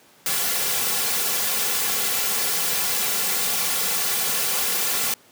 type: noise with comb filter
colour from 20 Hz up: white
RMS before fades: -23 dBFS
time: 0.26-5.14 s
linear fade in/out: 2 ms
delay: 3.2 ms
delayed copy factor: -0.8
effects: pink hiss -53 dBFS RMS until 5.31 s + high-pass 200 Hz 12 dB/octave